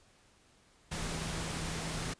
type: tone in noise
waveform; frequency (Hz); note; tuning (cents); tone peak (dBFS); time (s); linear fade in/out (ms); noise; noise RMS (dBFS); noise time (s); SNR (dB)
sine; 161.9; E3; -31; -42; 0.91-2.14; 10; pink; -38; 0.91-2.14; -7
effects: pink hiss -65 dBFS RMS until 2.19 s + resampled to 22050 Hz